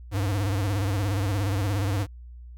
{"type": "tone with vibrato", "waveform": "square", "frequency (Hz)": 99.3, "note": "G2", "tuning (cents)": 23, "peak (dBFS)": -24, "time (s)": [0.11, 2.07], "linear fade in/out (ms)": 50, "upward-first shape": "sine", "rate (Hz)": 17, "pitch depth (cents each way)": 120, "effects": ["added 60 Hz sine -40 dBFS peak until 2.57 s"]}